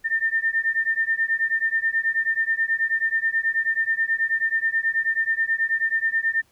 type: beating tone pair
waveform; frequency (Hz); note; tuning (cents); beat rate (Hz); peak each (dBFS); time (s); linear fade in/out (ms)
sine; 1800 / 1809.3; A6 / A6; +39 / +48; 9.3; -23; 0.04-6.42; 20
effects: pink hiss -62 dBFS RMS until 6.51 s